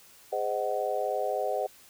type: chord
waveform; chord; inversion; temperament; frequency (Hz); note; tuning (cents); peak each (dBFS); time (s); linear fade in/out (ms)
sine; Ab dominant seventh; none; just; 415.3 / 519.1 / 623 / 747.5; Ab4 / C5 / Eb5 / Gb5; 0 / -14 / +2 / +17; -34 / -32 / -32 / -32; 0.32-1.67; 10
effects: white hiss -55 dBFS RMS until 1.89 s